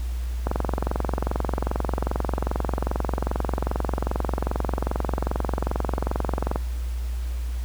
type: click train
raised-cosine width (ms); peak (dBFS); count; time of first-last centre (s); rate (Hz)
1; -10; 138; 0.47-6.559; 22.5
effects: added 60 Hz sine -25 dBFS peak until 7.64 s + pink hiss -46 dBFS RMS until 7.64 s